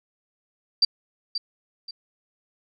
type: tone with echo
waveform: sine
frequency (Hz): 4686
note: D8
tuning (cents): -5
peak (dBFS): -14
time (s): 0.82-0.85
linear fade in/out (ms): 5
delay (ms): 530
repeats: 2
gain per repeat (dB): -10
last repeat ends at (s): 1.91
effects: none